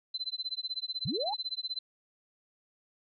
sine tone with tremolo, 4054 Hz, B7, 45 cents sharp, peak -30 dBFS, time 0.14-1.79 s, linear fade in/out 5 ms, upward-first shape sine, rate 16 Hz, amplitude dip 100%
sine linear sweep, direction up, 96 to 890 Hz, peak -31 dBFS, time 1.05-1.34 s, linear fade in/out 5 ms
effects none

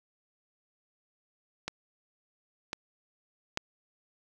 clicks, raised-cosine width 0.2 ms, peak -16 / -16 / -12 dBFS, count 3, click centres 1.68 / 2.731 / 3.574 s, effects none

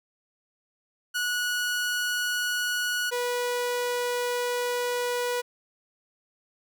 sawtooth tone pair in turn, 1464 / 488.6 Hz, F#6 / B4, -19 / -19 cents, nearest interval octave + perfect fifth, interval 1900 cents, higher first, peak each -22 dBFS, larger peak neither, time 1.14-3.11 / 3.11-5.42 s, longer second, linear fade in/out 20 ms, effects none

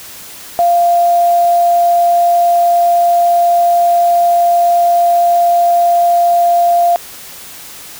sine tone with quantisation, 694 Hz, F5, 11 cents flat, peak -7 dBFS, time 0.59-6.96 s, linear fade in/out 0 ms, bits 5, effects white hiss -32 dBFS RMS until 7.99 s

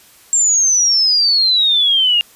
sine exponential sweep, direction down, 7480 to 2804 Hz, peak -10 dBFS, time 0.33-2.21 s, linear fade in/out 0 ms, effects white hiss -46 dBFS RMS until 2.35 s + resampled to 32000 Hz

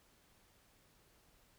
silence, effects pink hiss -69 dBFS RMS until 1.58 s

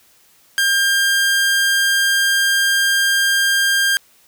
sawtooth tone, 1600 Hz, G6, 35 cents sharp, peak -10 dBFS, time 0.58-3.97 s, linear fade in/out 0 ms, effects white hiss -53 dBFS RMS until 4.27 s

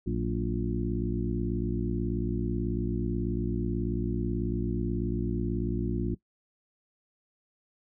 harmonic tone with a mistuned harmonic, 58.27 Hz, A#1, in tune, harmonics 1 / 2 / 3 / 4 / 5 / 6, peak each -33 / -34 / -34 / -35 / -35 / -35 dBFS, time 0.06-6.15 s, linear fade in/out 10 ms, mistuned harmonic 3, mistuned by +99 cents, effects noise-tail reverb RT60 0.1 s tail -19 dB re dry

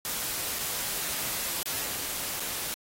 white noise with dropouts, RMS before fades -32 dBFS, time 0.05-2.74 s, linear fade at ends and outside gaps 0 ms, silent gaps 0.587-0.591 / 1.629-1.658 / 2.397-2.404 s, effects AAC 48 kbps

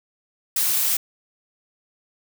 blue noise, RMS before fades -21 dBFS, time 0.56-0.97 s, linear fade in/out 5 ms, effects none

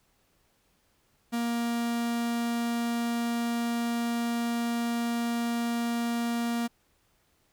45% pulse tone, 235 Hz, A#3, 14 cents sharp, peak -27 dBFS, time 1.32-6.68 s, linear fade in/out 20 ms, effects pink hiss -69 dBFS RMS until 7.52 s

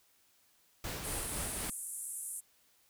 pink noise with tremolo, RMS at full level -39 dBFS, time 0.84-1.7 s, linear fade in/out 2 ms, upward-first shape sine, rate 4 Hz, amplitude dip 35%
pink band-pass noise, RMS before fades -42 dBFS, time 1.03-2.41 s, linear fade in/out 20 ms, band 8500 to 11000 Hz, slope 48 dB/octave
effects white hiss -69 dBFS RMS until 2.89 s

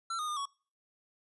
square tone with pitch steps, 1348 / 1233 / 1210 / 1117 Hz, E6 / D#6 / D#6 / C#6, +38 / -16 / -49 / +13 cents, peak -34 dBFS, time 0.1-0.456 s, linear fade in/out 5 ms, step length 89 ms, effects noise-tail reverb RT60 0.4 s tail -24 dB re dry + resampled to 24000 Hz

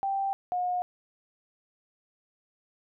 sine tone pair in turn, 784 / 720.2 Hz, G5 / F#5, 0 / -47 cents, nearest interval minor second, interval 147 cents, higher first, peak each -26 dBFS, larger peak neither, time 0.03-0.33 / 0.52-0.82 s, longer neither, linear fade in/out 0 ms, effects none

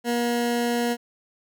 20% pulse tone, 238.4 Hz, A#3, 39 cents sharp, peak -17 dBFS, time 0.04-0.97 s, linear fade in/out 50 ms, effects none

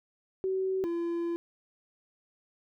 sine / triangle tone pair in turn, 379.2 / 340.1 Hz, F#4 / F4, +43 / -46 cents, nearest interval major second, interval 189 cents, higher first, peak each -27 dBFS, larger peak neither, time 0.44-0.84 / 0.84-1.36 s, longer second, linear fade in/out 0 ms, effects none

